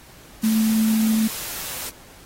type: tone in noise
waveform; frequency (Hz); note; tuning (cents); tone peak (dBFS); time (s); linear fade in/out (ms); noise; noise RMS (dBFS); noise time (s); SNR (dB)
sine; 220; A3; 0; -16; 0.43-1.28; 10; white; -31; 0.43-1.9; +12
effects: pink hiss -47 dBFS RMS until 2.25 s + AAC 48 kbps